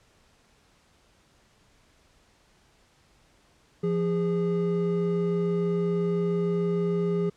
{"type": "tone pair together", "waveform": "triangle", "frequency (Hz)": [172.2, 409.6], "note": ["F3", "G#4"], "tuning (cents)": [-24, -24], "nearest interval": "octave + minor third", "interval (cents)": 1500, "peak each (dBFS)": -24, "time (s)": [3.83, 7.3], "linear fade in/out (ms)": 10, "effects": ["pink hiss -62 dBFS RMS until 7.36 s", "low-pass 8000 Hz 12 dB/octave"]}